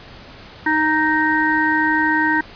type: harmonic tone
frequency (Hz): 310.9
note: D#4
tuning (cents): -1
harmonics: 1 / 3 / 5 / 6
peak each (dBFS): -20 / -20 / -20 / -20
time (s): 0.66-2.41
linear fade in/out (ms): 5
effects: pink hiss -40 dBFS RMS until 2.55 s + resampled to 11025 Hz

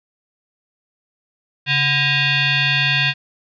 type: tone with frequency modulation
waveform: sine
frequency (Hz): 140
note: C#3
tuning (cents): +18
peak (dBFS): -14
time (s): 1.66-3.14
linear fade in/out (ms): 50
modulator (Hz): 875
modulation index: 4.1
effects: resampled to 11025 Hz + 8-bit

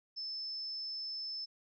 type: tone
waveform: sine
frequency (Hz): 5260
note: E8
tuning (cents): -5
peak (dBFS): -38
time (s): 0.16-1.46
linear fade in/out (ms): 20
effects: none

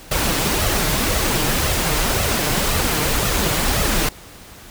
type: noise with flanger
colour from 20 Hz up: pink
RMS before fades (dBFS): -19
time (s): 0.11-4.09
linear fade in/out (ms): 5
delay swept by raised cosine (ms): 1.5 to 6.7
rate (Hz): 1.9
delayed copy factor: +0.55
effects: pink hiss -41 dBFS RMS until 4.7 s

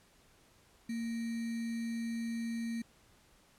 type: tone with sample-and-hold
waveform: sine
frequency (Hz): 230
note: A#3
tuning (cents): -23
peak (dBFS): -34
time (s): 0.89-2.82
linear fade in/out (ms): 5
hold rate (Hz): 2100
effects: pink hiss -65 dBFS RMS until 3.58 s + low-pass 12000 Hz 12 dB/octave

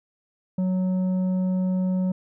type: tone with tanh clipping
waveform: sine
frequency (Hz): 185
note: F#3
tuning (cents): 0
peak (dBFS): -22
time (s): 0.58-2.12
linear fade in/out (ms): 5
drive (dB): 7
effects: none

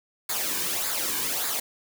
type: noise with flanger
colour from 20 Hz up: white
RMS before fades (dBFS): -28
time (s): 0.29-1.6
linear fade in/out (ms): 5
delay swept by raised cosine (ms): 0.34 to 1.54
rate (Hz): 1.7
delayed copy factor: -0.65
effects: none

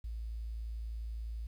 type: tone with quantisation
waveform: sine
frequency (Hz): 55.8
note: A1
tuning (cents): +25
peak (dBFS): -37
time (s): 0.04-1.47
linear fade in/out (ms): 5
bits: 11
effects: none

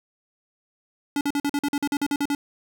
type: tone bursts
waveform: square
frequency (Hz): 286.3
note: D4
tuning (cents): -44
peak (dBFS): -22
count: 13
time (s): 1.16-2.35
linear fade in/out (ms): 2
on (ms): 50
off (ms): 45
effects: none

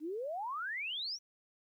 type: exponential sweep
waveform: sine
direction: up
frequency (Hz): 288.5 to 5950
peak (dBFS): -36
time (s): 0-1.19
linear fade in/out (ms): 50
effects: 12-bit

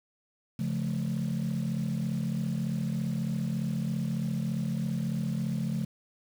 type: chord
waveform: sine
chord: Db augmented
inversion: none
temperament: just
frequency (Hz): 138.59 / 173.24 / 216.5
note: Db3 / F3 / A3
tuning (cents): 0 / -14 / -28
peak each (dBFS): -31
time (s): 0.59-5.85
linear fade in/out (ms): 5
effects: tanh soft clip ceiling -23 dBFS + 8-bit

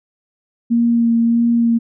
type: tone with vibrato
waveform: sine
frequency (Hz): 233.1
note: A#3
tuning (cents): 0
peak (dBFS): -11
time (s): 0.7-1.79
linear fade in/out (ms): 20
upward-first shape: sine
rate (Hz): 1.6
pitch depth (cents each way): 15
effects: none

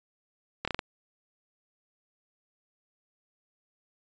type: slowing click train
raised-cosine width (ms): 0.3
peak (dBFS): -14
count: 5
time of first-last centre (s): 0.65-0.792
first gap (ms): 26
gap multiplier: 1.21
effects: resampled to 16000 Hz

